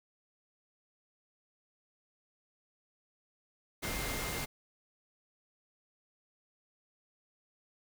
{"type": "tone in noise", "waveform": "sine", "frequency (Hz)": 2107, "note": "C7", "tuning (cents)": 12, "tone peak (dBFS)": -44, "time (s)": [3.82, 4.46], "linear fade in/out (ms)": 20, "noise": "pink", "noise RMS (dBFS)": -37, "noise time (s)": [3.82, 4.46], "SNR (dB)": -10, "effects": []}